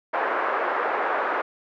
white band-pass noise, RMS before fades -25 dBFS, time 0.13-1.42 s, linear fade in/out 10 ms, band 390 to 1500 Hz, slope 24 dB/octave, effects none

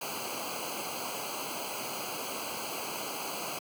pink noise with comb filter, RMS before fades -37 dBFS, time 0.01-3.59 s, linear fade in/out 5 ms, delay 0.55 ms, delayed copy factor -1, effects high-pass 150 Hz 12 dB/octave

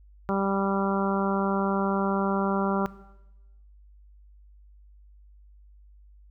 harmonic tone, 196.1 Hz, G3, 1 cent sharp, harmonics 1 / 2 / 3 / 4 / 5 / 6 / 7, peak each -27 / -30 / -32 / -33 / -34 / -35 / -35 dBFS, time 0.29-2.86 s, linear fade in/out 0 ms, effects noise-tail reverb RT60 1.0 s tail -17 dB re dry + added 50 Hz sine -50 dBFS peak until 6.3 s

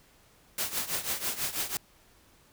white noise with tremolo, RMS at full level -29 dBFS, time 0.58-1.77 s, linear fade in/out 2 ms, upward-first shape triangle, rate 6.1 Hz, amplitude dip 85%, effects pink hiss -61 dBFS RMS until 2.52 s

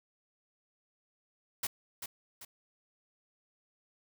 white noise with echo, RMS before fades -34 dBFS, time 1.63-1.67 s, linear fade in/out 5 ms, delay 390 ms, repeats 2, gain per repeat -7 dB, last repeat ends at 2.45 s, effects none

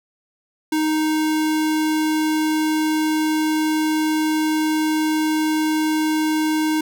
square tone, 311.1 Hz, D#4, in tune, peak -18 dBFS, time 0.72-6.81 s, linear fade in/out 5 ms, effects none

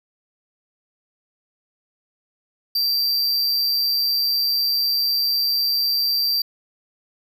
square tone with amplitude modulation, 4704 Hz, D8, 2 cents sharp, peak -16 dBFS, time 2.75-6.42 s, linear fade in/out 5 ms, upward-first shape sine, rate 140 Hz, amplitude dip 55%, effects none

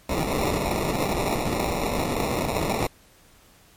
white noise with sample-and-hold, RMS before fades -25 dBFS, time 0.09-2.87 s, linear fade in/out 5 ms, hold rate 1575 Hz, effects pink hiss -55 dBFS RMS until 3.76 s + MP3 64 kbps

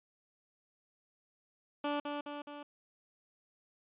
15% pulse tone with echo, 291.3 Hz, D4, 14 cents flat, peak -26 dBFS, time 1.84-2 s, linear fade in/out 5 ms, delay 210 ms, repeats 3, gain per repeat -4 dB, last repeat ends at 2.63 s, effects resampled to 8000 Hz

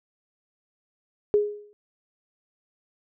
sine tone with exponential decay, 415.3 Hz, G#4, in tune, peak -14 dBFS, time 1.34-1.73 s, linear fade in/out 0 ms, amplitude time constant 83 ms, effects none

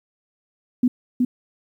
sine tone with echo, 248.4 Hz, B3, 10 cents sharp, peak -13 dBFS, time 0.83-0.88 s, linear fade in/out 5 ms, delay 370 ms, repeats 1, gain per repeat -2 dB, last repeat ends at 1.25 s, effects 9-bit

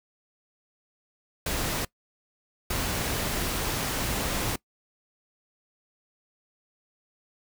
pink noise bursts at uneven times, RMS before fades -29 dBFS, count 2, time 1.46-1.85 / 2.7-4.56 s, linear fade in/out 5 ms, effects noise-tail reverb RT60 0.1 s tail -22 dB re dry

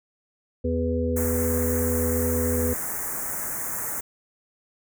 harmonic tone, 82.41 Hz, E2, in tune, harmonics 1 / 3 / 5 / 6, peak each -26 / -27 / -32 / -27 dBFS, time 0.64-2.74 s, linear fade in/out 10 ms
white band-stop noise, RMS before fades -30 dBFS, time 1.16-4.01 s, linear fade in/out 10 ms, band 2000 to 6500 Hz, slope 48 dB/octave
effects none

